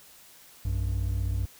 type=tone pair together; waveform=triangle; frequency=60.1 / 95.5 Hz; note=B1 / G2; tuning=-46 / -45 cents; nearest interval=minor sixth; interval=801 cents; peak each=-26 dBFS; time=0.65-1.46 s; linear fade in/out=5 ms; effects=tanh soft clip ceiling -16 dBFS + white hiss -53 dBFS RMS until 1.59 s

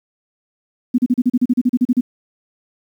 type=tone bursts; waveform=sine; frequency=247.7 Hz; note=B3; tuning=5 cents sharp; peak=-10 dBFS; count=14; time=0.94-2.01 s; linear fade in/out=10 ms; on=43 ms; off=36 ms; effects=8-bit

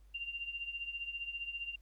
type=tone with tremolo; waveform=sine; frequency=2780 Hz; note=F7; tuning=9 cents flat; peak=-35 dBFS; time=0.14-1.76 s; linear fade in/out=10 ms; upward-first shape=triangle; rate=15 Hz; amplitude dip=80%; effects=added 50 Hz sine -57 dBFS peak until 1.81 s + pink hiss -75 dBFS RMS until 1.81 s

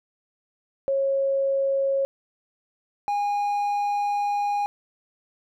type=tone pair in turn; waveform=sine / triangle; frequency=546 / 818.1 Hz; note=C#5 / G#5; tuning=-26 / -26 cents; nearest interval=perfect fifth; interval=700 cents; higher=second; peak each=-20 dBFS; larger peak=neither; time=0.88-2.05 / 3.08-4.66 s; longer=second; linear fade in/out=0 ms; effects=none

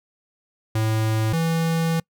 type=tone pair in turn; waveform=square; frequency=110 / 164.4 Hz; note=A2 / E3; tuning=0 / -4 cents; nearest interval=perfect fifth; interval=696 cents; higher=second; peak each=-20 / -20 dBFS; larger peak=neither; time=0.75-1.33 / 1.33-2 s; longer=second; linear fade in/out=5 ms; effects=noise-tail reverb RT60 0.1 s tail -26 dB re dry

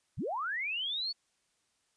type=linear sweep; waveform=sine; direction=up; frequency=57.2 to 4500 Hz; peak=-32 dBFS; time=0.17-1.13 s; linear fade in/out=20 ms; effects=white hiss -75 dBFS RMS until 1.96 s + resampled to 22050 Hz

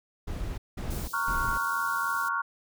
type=noise bursts; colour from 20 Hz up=brown; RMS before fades=-33 dBFS; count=3; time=0.27-1.58 s; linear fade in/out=10 ms; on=310 ms; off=190 ms
type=band-stop noise; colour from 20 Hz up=white; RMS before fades=-43 dBFS; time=0.9-2.29 s; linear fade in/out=10 ms; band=620 to 3800 Hz; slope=24 dB/octave
type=chord; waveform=sine; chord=Gb major seventh; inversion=first; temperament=equal; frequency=932.3 / 1108.7 / 1396.9 / 1480 Hz; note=Bb5 / Db6 / F6 / Gb6; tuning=0 / 0 / 0 / 0 cents; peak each=-35 / -30 / -30 / -35 dBFS; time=1.13-2.42 s; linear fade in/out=10 ms
effects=none

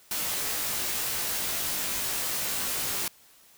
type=noise with comb filter; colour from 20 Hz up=white; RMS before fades=-30 dBFS; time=0.11-3.08 s; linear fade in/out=2 ms; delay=18 ms; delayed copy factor=-0.85; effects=white hiss -57 dBFS RMS until 3.57 s

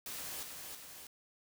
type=noise with echo; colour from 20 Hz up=white; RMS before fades=-43 dBFS; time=0.06-0.43 s; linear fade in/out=2 ms; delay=320 ms; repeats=2; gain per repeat=-4 dB; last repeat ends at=1.07 s; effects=none

